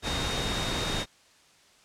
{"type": "tone in noise", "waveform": "sine", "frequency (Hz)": 3712, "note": "A#7", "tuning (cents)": -8, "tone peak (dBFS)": -34, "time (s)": [0.02, 1.06], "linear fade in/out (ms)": 50, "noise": "pink", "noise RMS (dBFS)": -30, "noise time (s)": [0.02, 1.06], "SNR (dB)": -7, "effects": ["white hiss -59 dBFS RMS until 1.84 s", "low-pass 7000 Hz 12 dB/octave"]}